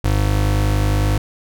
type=tone pair together; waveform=square; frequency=51.06 / 102 Hz; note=G#1 / G#2; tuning=-29 / -31 cents; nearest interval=octave; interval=1198 cents; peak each=-18 dBFS; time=0.04-1.18 s; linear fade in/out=5 ms; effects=none